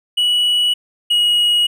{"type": "tone pair in turn", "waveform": "triangle", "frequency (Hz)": [2936, 2899], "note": ["F#7", "F#7"], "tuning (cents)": [-14, -36], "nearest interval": "unison", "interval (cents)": 22, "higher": "first", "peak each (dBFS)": [-11, -10], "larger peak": "second", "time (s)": [[0.17, 0.74], [1.1, 1.67]], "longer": "neither", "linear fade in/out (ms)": 10, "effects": []}